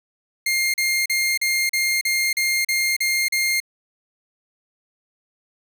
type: tone bursts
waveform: sawtooth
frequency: 2119 Hz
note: C7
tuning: 21 cents sharp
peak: -15 dBFS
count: 10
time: 0.46-3.602 s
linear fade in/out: 5 ms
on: 280 ms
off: 38 ms
effects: none